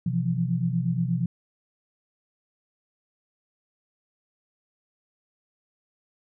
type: tone cluster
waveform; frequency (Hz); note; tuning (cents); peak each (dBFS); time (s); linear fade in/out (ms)
sine; 126.7 / 166.7 / 175.1; B2 / E3 / F3; +45 / +20 / +5; -27; 0.06-1.26; 5
effects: none